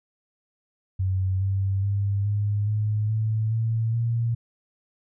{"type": "tone with pitch steps", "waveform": "sine", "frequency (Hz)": [94.3, 97.18, 100.14, 103.19, 106.34, 109.58, 112.92, 116.37], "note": ["F#2", "G2", "G2", "G#2", "G#2", "A2", "A2", "A#2"], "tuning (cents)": [33, -15, 37, -11, 41, -7, 45, -3], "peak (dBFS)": -21, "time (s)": [0.99, 4.35], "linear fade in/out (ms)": 10, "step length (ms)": 420, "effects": []}